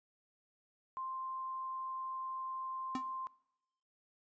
sine tone, 1048 Hz, C6, 2 cents sharp, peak -38 dBFS, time 0.97-3.27 s, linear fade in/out 0 ms
square tone with exponential decay, 258.8 Hz, C4, 19 cents flat, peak -33 dBFS, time 2.95-3.06 s, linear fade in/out 2 ms, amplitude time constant 22 ms
effects noise-tail reverb RT60 0.8 s tail -22 dB re dry + resampled to 16000 Hz

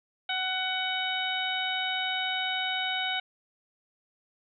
harmonic tone with a mistuned harmonic, 750 Hz, F#5, 23 cents sharp, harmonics 1 / 2 / 3 / 4 / 5, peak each -34 / -34 / -34 / -34 / -34 dBFS, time 0.29-3.2 s, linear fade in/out 5 ms, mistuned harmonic 2, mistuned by -16 cents, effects none

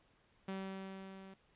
sawtooth tone with level ramp, 192.1 Hz, G3, 35 cents flat, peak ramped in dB -35 to -48 dBFS, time 0.48-1.34 s, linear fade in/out 5 ms, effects pink hiss -71 dBFS RMS until 1.55 s + resampled to 8000 Hz

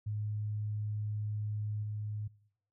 sine tone with level steps, 105.6 Hz, G#2, 29 cents sharp, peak -33 / -35 dBFS, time 0.06-2.28 s, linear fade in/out 10 ms, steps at 1.83 s, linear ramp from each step 2 ms, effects noise-tail reverb RT60 0.7 s tail -22 dB re dry

